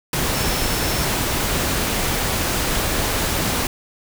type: tone in noise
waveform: sine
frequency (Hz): 5370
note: E8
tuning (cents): +31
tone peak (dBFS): -32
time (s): 0.34-1.05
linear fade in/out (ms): 2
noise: pink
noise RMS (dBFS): -21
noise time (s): 0.13-3.67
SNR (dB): -14
effects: none